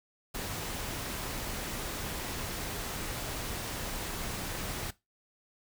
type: noise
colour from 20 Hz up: pink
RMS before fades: -37 dBFS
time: 0.34-4.91 s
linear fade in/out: 10 ms
effects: noise-tail reverb RT60 0.2 s tail -18 dB re dry